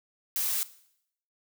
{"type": "noise", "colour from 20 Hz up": "blue", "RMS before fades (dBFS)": -29, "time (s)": [0.36, 0.63], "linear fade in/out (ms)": 0, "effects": ["noise-tail reverb RT60 0.7 s tail -17 dB re dry"]}